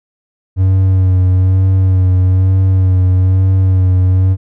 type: tone with vibrato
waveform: triangle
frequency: 93.5 Hz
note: F#2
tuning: 19 cents sharp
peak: -5 dBFS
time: 0.56-4.37 s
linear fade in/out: 50 ms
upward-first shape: sine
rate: 1.1 Hz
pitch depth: 27 cents each way
effects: none